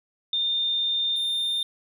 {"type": "tone pair in turn", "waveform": ["sine", "triangle"], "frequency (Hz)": [3619, 3619], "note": ["A7", "A7"], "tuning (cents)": [48, 48], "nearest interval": "unison", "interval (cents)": 0, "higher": "neither", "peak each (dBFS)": -22, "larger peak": "neither", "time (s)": [[0.33, 1.16], [1.16, 1.63]], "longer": "first", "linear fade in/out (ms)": 2, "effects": []}